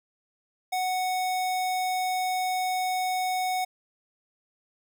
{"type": "tone", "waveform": "square", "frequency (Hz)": 740, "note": "F#5", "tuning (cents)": 0, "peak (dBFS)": -26, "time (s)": [0.72, 3.65], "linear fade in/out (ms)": 10, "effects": []}